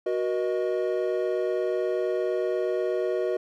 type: chord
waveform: triangle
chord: D# minor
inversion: first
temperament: equal with one note detuned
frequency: 370 / 478.4 / 622.3 Hz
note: F#4 / A#4 / D#5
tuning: 0 / +45 / 0 cents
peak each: -25 / -27 / -28 dBFS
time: 0.06-3.37 s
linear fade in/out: 5 ms
effects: none